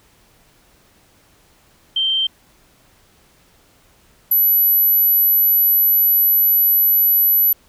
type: tone pair in turn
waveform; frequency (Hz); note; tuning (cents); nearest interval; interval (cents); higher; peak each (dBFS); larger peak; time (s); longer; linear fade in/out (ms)
sine; 3136 / 11902; G7 / F#9; 0 / +9; octave + major seventh; 2309; second; -15 / -11; second; 1.96-2.27 / 4.31-7.53; second; 5
effects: pink hiss -54 dBFS RMS until 7.68 s